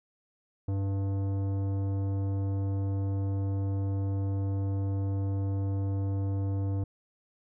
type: tone with tanh clipping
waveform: sine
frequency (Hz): 98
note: G2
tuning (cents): 0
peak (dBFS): -29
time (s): 0.68-6.84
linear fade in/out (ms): 5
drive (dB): 14
effects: none